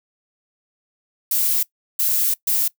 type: noise bursts at uneven times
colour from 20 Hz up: violet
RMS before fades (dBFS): -19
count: 3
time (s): 1.31-1.63 / 1.99-2.34 / 2.47-2.68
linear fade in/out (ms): 5
effects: noise-tail reverb RT60 0.1 s tail -21 dB re dry